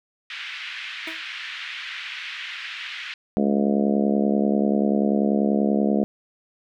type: band-pass noise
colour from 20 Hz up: white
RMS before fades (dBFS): -34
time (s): 0.3-3.14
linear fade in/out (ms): 2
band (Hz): 1600 to 3100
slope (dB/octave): 24
type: tone with exponential decay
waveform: sawtooth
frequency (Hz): 323.3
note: E4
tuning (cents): -34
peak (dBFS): -28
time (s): 1.07-1.25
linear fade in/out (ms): 5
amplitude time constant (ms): 38
type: harmonic tone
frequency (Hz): 70.3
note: C#2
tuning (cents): +25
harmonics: 3 / 4 / 5 / 6 / 7 / 8 / 9 / 10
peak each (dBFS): -20 / -26 / -28 / -29 / -29 / -33 / -30 / -34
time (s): 3.37-6.04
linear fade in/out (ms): 0
effects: none